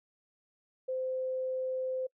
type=tone; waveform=sine; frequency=517 Hz; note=C5; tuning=21 cents flat; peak=-31 dBFS; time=0.88-2.07 s; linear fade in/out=10 ms; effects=noise-tail reverb RT60 0.1 s tail -25 dB re dry